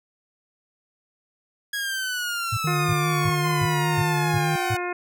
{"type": "exponential sweep", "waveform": "sawtooth", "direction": "down", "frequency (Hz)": [1661.2, 740], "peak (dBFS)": -22, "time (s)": [1.73, 4.77], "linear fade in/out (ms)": 5}
{"type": "tone bursts", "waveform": "sine", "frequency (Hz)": 110, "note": "A2", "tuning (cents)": 0, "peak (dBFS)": -22, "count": 7, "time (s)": [2.52, 4.751], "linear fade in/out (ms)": 10, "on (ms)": 53, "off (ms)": 310}
{"type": "tone with vibrato", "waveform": "triangle", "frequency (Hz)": 152.4, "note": "D#3", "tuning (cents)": -36, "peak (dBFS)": -21, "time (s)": [2.64, 4.56], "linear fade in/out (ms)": 5, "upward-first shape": "sine", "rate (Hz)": 5, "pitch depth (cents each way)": 47}
{"type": "harmonic tone", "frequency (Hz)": 355.4, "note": "F4", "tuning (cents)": 30, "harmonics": [1, 2, 3, 4, 5, 6, 7], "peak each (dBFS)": [-29, -32, -34, -35, -36, -37, -37], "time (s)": [2.67, 4.93], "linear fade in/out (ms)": 5}
{"effects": []}